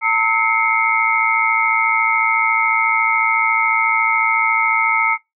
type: tone cluster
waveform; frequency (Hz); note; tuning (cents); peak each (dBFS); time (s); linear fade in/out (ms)
sine; 902 / 1291 / 2115 / 2229; A5 / E6 / C7 / C#7; +43 / -37 / +18 / +9; -19; 0.01-5.18; 50
effects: noise-tail reverb RT60 0.2 s tail -22 dB re dry